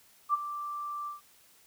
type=tone with ADSR envelope; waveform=sine; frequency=1174.7 Hz; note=D6; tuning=in tune; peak=-21 dBFS; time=0.29-1.21 s; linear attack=47 ms; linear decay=23 ms; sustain=-13 dB; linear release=140 ms; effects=white hiss -61 dBFS RMS until 1.66 s